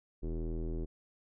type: tone with low-pass filter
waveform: square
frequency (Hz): 40.75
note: E1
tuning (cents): -19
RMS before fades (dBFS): -36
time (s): 0.22-0.86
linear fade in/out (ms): 20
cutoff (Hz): 370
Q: 3.3
effects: none